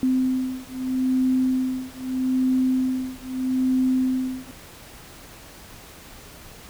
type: beating tone pair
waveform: sine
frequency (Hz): 257.7 / 258.49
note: C4 / C4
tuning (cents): -26 / -21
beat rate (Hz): 0.79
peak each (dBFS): -23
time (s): 0.03-4.51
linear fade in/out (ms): 0
effects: pink hiss -44 dBFS RMS until 6.69 s